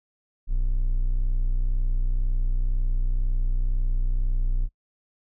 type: tone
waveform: triangle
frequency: 31 Hz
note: B0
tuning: 7 cents sharp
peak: -18 dBFS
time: 0.47-4.69 s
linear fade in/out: 50 ms
effects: noise-tail reverb RT60 0.1 s tail -23 dB re dry